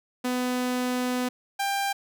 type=tone pair in turn; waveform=sawtooth; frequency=250 / 793.7 Hz; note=B3 / G5; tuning=+21 / +21 cents; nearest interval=octave + minor sixth; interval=2000 cents; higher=second; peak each=-21 dBFS; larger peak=neither; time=0.24-1.29 / 1.59-1.93 s; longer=first; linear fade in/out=10 ms; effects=none